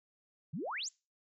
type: exponential sweep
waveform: sine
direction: up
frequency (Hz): 130.81 to 7902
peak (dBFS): -36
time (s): 0.53-0.89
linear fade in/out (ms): 10
effects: noise-tail reverb RT60 0.3 s tail -25 dB re dry

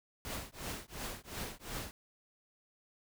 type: noise with tremolo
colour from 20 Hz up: pink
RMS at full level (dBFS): -39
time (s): 0.25-1.91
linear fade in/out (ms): 0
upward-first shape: triangle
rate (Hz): 2.8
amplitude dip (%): 100
effects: none

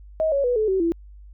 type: tone with pitch steps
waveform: sine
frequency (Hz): 633 / 557.5 / 490.9 / 432.4 / 380.8 / 335.3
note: D#5 / C#5 / B4 / A4 / F#4 / E4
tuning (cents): +30 / +10 / -10 / -30 / +50 / +30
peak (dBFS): -18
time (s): 0.2-0.92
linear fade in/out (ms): 0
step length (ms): 120
effects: added 50 Hz sine -41 dBFS peak until 1.33 s

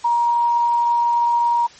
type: tone with quantisation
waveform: sine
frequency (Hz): 946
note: A#5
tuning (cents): +25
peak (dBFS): -14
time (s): 0.04-1.67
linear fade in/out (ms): 10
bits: 7
effects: white hiss -44 dBFS RMS until 1.79 s + MP3 32 kbps

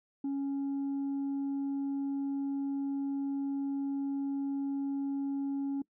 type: tone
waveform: sine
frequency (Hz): 277.2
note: C#4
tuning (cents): 0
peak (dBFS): -28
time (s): 0.24-5.82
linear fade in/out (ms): 5
effects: noise-tail reverb RT60 0.1 s tail -23 dB re dry + tanh soft clip ceiling -30 dBFS

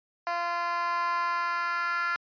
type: tone with high-pass filter sweep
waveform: 10% pulse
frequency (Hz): 345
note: F4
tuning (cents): -21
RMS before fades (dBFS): -29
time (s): 0.27-2.16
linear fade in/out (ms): 0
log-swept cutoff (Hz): 790 to 1400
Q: 4
effects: resampled to 11025 Hz

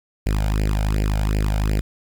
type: tone with flanger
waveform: sawtooth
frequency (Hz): 51.91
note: G#1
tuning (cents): 0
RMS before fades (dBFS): -20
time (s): 0.26-1.81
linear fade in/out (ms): 5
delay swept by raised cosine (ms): 0.4 to 1.38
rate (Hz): 2.7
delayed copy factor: +1
effects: 8-bit

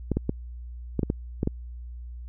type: clicks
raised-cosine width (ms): 3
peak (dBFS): -11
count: 8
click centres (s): 0.117 / 0.17 / 0.294 / 0.993 / 1.032 / 1.101 / 1.431 / 1.474
effects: added 60 Hz sine -36 dBFS peak until 2.28 s

